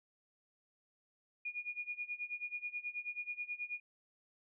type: tone with tremolo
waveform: sine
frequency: 2441 Hz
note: D#7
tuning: 34 cents flat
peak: -36 dBFS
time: 1.45-3.8 s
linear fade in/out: 5 ms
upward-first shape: sine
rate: 9.3 Hz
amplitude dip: 90%
effects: none